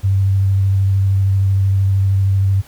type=tone with vibrato; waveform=sine; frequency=97.2 Hz; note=G2; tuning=14 cents flat; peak=-11 dBFS; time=0.03-2.62 s; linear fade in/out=20 ms; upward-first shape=sine; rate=13 Hz; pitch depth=16 cents each way; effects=pink hiss -45 dBFS RMS until 2.67 s